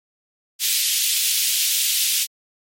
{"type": "high-pass noise", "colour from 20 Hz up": "pink", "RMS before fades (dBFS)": -20, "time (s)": [0.59, 2.27], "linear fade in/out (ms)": 50, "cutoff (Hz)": 2900, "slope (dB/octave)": 24, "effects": ["MP3 64 kbps"]}